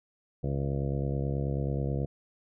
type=harmonic tone with a mistuned harmonic; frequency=69.3 Hz; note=C#2; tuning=in tune; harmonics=1 / 2 / 3 / 4 / 5 / 6 / 7 / 8 / 9 / 10; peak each=-34 / -30 / -38 / -41 / -40 / -44 / -39 / -44 / -48 / -48 dBFS; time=0.43-2.06 s; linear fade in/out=10 ms; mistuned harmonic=10; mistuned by=-16 cents; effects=none